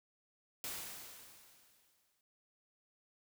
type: noise with exponential decay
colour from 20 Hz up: white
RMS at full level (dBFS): -41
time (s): 0.64-2.21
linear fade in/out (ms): 1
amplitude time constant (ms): 340
effects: none